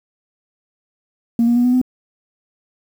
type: tone with pitch steps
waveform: sine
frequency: 233.1 / 238 / 243 / 248.1 / 253.3 Hz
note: A#3 / A#3 / B3 / B3 / B3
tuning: 0 / +36 / -28 / +8 / +44 cents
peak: -10 dBFS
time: 1.39-1.815 s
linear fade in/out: 2 ms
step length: 85 ms
effects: tanh soft clip ceiling -8 dBFS + 7-bit